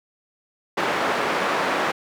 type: band-pass noise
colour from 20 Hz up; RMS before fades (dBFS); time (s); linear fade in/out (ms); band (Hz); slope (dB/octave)
white; -23; 0.77-1.92; 10; 270 to 1400; 12
effects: none